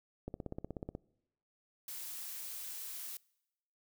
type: click train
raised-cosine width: 2 ms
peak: -27 dBFS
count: 12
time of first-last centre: 0.28-0.951 s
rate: 16.4 Hz
type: noise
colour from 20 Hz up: blue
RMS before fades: -44 dBFS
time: 1.88-3.17 s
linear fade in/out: 2 ms
effects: noise-tail reverb RT60 0.9 s tail -25 dB re dry